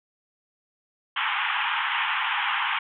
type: band-pass noise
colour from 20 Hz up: pink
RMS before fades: -26 dBFS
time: 1.16-2.79 s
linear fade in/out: 5 ms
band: 820 to 3300 Hz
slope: 96 dB/octave
effects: none